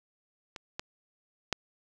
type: clicks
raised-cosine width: 0.2 ms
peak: -23 / -17 / -10 dBFS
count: 3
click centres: 0.562 / 0.795 / 1.527 s
effects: none